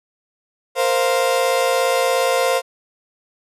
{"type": "chord", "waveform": "35% pulse", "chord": "Bb suspended second", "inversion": "none", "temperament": "equal", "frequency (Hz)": [466.2, 523.3, 698.5], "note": ["Bb4", "C5", "F5"], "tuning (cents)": [0, 0, 0], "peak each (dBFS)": [-21, -16, -20], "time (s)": [0.75, 2.62], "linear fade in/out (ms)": 50, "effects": ["resampled to 32000 Hz"]}